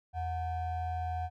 triangle ring-modulated tone, 407.5 Hz, G#4, 33 cents flat, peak -27 dBFS, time 0.13-1.3 s, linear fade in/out 50 ms, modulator 324 Hz, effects none

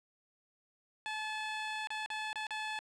15% pulse tone with dropouts, 863 Hz, A5, 34 cents flat, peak -30 dBFS, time 1.06-2.79 s, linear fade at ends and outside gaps 0 ms, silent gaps 1.872-1.904 / 2.061-2.102 / 2.33-2.357 / 2.468-2.507 s, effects low-pass 6000 Hz 12 dB/octave

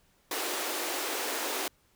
pink high-pass noise, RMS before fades -33 dBFS, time 0.31-1.68 s, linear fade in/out 2 ms, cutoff 290 Hz, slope 48 dB/octave, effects pink hiss -67 dBFS RMS until 1.95 s

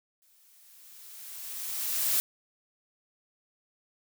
blue noise with exponential growth, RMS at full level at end -25 dBFS, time 0.22-2.2 s, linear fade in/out 0 ms, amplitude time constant 430 ms, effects none

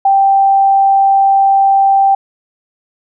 sine tone, 784 Hz, G5, in tune, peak -6 dBFS, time 0.05-2.15 s, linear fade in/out 5 ms, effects none

